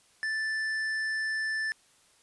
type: tone with tanh clipping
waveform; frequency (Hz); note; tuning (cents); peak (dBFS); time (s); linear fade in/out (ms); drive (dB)
sine; 1760; A6; 0; -30; 0.23-1.72; 0; 9
effects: white hiss -63 dBFS RMS until 2.22 s + resampled to 24000 Hz